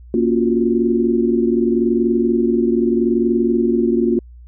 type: chord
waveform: sine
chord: Gb major seventh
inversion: first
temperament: equal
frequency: 233.1 / 277.2 / 349.2 / 370 Hz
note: Bb3 / Db4 / F4 / Gb4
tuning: 0 / 0 / 0 / 0 cents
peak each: -17 / -22 / -17 / -22 dBFS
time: 0.14-4.19 s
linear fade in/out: 2 ms
effects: added 60 Hz sine -37 dBFS peak until 4.47 s